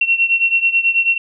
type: beating tone pair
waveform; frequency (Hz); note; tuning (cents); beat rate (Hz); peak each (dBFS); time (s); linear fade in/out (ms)
sine; 2721 / 2730.2; F7 / F7; -46 / -40; 9.2; -14 / -17; 0.01-1.18; 5
effects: none